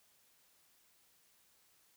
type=silence; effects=white hiss -70 dBFS RMS until 1.96 s